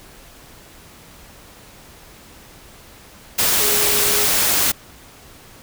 sine tone in noise, 415.3 Hz, G#4, in tune, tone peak -26 dBFS, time 3.6-4.26 s, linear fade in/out 10 ms, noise white, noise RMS -17 dBFS, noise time 3.38-4.72 s, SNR -12 dB, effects pink hiss -44 dBFS RMS until 5.62 s

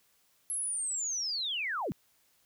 sine linear sweep, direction down, 11140 to 114.7 Hz, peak -31 dBFS, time 0.5-1.92 s, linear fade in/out 0 ms, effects white hiss -69 dBFS RMS until 2.45 s

